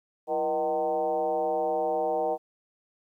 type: tone with frequency modulation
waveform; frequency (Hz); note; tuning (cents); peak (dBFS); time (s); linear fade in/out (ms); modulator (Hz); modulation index
sine; 622; D#5; -1; -24; 0.27-2.38; 50; 144; 1.5
effects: 11-bit